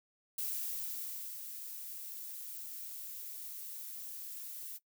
violet noise with ADSR envelope, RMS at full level -37 dBFS, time 0.38-4.79 s, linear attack 4 ms, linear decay 990 ms, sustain -8 dB, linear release 31 ms, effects noise-tail reverb RT60 0.1 s tail -19 dB re dry

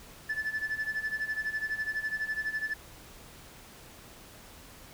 sine tone with tremolo, 1744 Hz, A6, 16 cents flat, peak -25 dBFS, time 0.29-2.74 s, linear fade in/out 10 ms, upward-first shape sine, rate 12 Hz, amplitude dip 85%, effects tanh soft clip ceiling -27 dBFS + pink hiss -51 dBFS RMS until 4.93 s

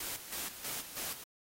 white noise with tremolo, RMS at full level -39 dBFS, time 0-1.24 s, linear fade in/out 5 ms, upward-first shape square, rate 3.1 Hz, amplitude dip 65%, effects AAC 48 kbps

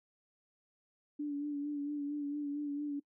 sine tone with vibrato, 290 Hz, D4, 22 cents flat, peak -34 dBFS, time 1.19-3 s, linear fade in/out 10 ms, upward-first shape sine, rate 4.4 Hz, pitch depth 33 cents each way, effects noise-tail reverb RT60 0.1 s tail -22 dB re dry

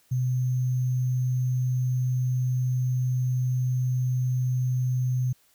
sine tone with sample-and-hold, 126.3 Hz, B2, 39 cents sharp, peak -22 dBFS, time 0.11-5.33 s, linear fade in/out 10 ms, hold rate 6300 Hz, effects white hiss -63 dBFS RMS until 5.54 s

